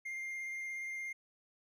triangle tone with vibrato, 2110 Hz, C7, 14 cents sharp, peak -37 dBFS, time 0.05-1.13 s, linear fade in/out 10 ms, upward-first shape square, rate 17 Hz, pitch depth 8 cents each way, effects none

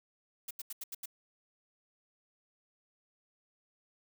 blue noise bursts, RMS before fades -41 dBFS, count 6, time 0.48-1.058 s, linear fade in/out 5 ms, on 28 ms, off 82 ms, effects none

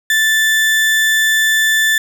35% pulse tone, 1760 Hz, A6, in tune, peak -9 dBFS, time 0.1-1.98 s, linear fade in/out 2 ms, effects none

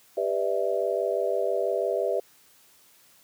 sine chord, E minor seventh, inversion first, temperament just, 395.6 / 494.4 / 593.3 / 659.3 Hz, G4 / B4 / D5 / E5, +16 / +2 / +18 / 0 cents, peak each -29 dBFS, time 0.17-2.2 s, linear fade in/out 5 ms, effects white hiss -58 dBFS RMS until 3.23 s + high-pass 80 Hz 12 dB/octave

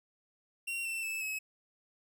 45% pulse tone with pitch steps, 2745 / 2685 / 2627 / 2570 Hz, F7 / E7 / E7 / E7, -31 / +31 / -7 / -45 cents, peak -34 dBFS, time 0.67-1.39 s, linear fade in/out 10 ms, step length 180 ms, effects none

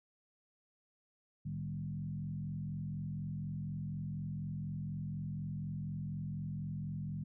sine tone with frequency modulation, 152.4 Hz, D#3, 36 cents flat, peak -37 dBFS, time 1.45-7.24 s, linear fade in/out 10 ms, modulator 44.1 Hz, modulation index 1.1, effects none

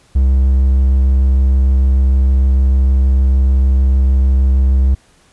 triangle tone with vibrato, 66 Hz, C2, 16 cents sharp, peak -6 dBFS, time 0.15-4.95 s, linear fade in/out 10 ms, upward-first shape triangle, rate 6.6 Hz, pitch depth 12 cents each way, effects pink hiss -51 dBFS RMS until 5.32 s + resampled to 24000 Hz

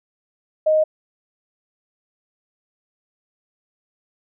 sine tone, 622.3 Hz, D#5, in tune, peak -13 dBFS, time 0.66-0.84 s, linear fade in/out 10 ms, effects none

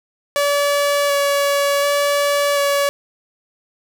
sawtooth tone with vibrato, 570 Hz, C#5, 48 cents sharp, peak -11 dBFS, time 0.36-2.89 s, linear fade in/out 0 ms, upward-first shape square, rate 0.68 Hz, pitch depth 10 cents each way, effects none

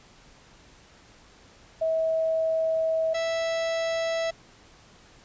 sine / 45% pulse tone pair in turn, 645 / 658.6 Hz, E5 / E5, -38 / -2 cents, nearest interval unison, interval 36 cents, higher second, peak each -22 / -25 dBFS, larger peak first, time 1.81-3.14 / 3.14-4.31 s, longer first, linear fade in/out 10 ms, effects pink hiss -54 dBFS RMS until 5.24 s + resampled to 16000 Hz

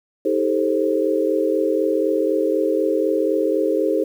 sine chord, A half-diminished seventh, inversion second, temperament just, 316.8 / 396 / 440 / 528 Hz, Eb4 / G4 / A4 / C5, +31 / +18 / 0 / +16 cents, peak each -22 dBFS, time 0.25-4.04 s, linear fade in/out 5 ms, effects 8-bit

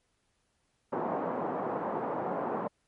white band-pass noise, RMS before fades -33 dBFS, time 0.92-2.68 s, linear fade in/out 10 ms, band 170 to 960 Hz, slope 24 dB/octave, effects pink hiss -75 dBFS RMS until 2.87 s + MP3 48 kbps

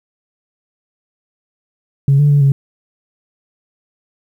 sine tone with pitch steps, 138.6 / 146 / 143.7 / 138.4 Hz, C#3 / D3 / D3 / C#3, 0 / -10 / -37 / -2 cents, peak -6 dBFS, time 2.08-2.52 s, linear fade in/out 2 ms, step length 110 ms, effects tanh soft clip ceiling -4 dBFS + 8-bit

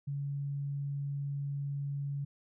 sine tone, 141.2 Hz, C#3, 32 cents sharp, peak -33 dBFS, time 0.07-2.25 s, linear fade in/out 10 ms, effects none

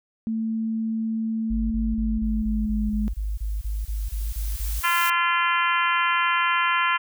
sine tone with pitch glide, 223 to 210.7 Hz, A3 to G#3, +23 to +25 cents, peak -23 dBFS, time 0.27-3.08 s, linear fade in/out 0 ms, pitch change -98 cents, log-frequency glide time 1.82-2.93 s
sine tone bursts, 51.91 Hz, G#1, in tune, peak -24 dBFS, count 14, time 1.5-4.804 s, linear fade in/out 10 ms, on 210 ms, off 28 ms
blue noise with exponential growth, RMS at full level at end -29 dBFS, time 2.24-5.1 s, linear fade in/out 5 ms, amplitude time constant 620 ms
harmonic tone, 343.9 Hz, F4, 27 cents flat, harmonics 3 / 4 / 5 / 6 / 7 / 8 / 9, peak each -23 / -25 / -27 / -29 / -30 / -31 / -32 dBFS, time 4.83-6.98 s, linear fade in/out 20 ms
effects none

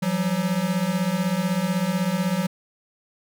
square beating tone pair, 172.3 / 188.3 Hz, F3 / F#3, -23 / +31 cents, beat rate 16 Hz, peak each -26 / -24 dBFS, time 0.02-2.47 s, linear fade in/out 10 ms, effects none

